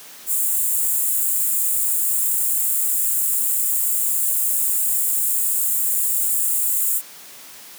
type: high-pass noise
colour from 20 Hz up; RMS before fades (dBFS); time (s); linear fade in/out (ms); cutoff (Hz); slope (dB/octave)
white; -20; 0.26-7.02; 50; 7100; 96
effects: white hiss -41 dBFS RMS until 7.78 s + high-pass 150 Hz 12 dB/octave